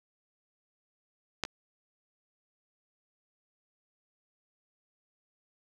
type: clicks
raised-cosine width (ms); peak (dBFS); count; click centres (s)
0.2; -12 / -21; 2; 1.437 / 1.451
effects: none